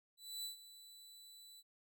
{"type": "tone with ADSR envelope", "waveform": "sawtooth", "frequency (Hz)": 3976, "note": "B7", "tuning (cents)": 11, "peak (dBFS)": -38, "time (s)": [0.17, 1.63], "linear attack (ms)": 270, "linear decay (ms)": 120, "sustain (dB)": -15, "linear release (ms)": 39, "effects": []}